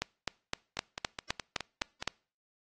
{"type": "two click trains", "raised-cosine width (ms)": 0.2, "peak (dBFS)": [-19, -13], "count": [7, 9], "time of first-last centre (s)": [[0.77, 2.025], [0.02, 2.077]], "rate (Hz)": [4.78, 3.89], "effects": ["noise-tail reverb RT60 0.4 s tail -25 dB re dry", "AAC 32 kbps"]}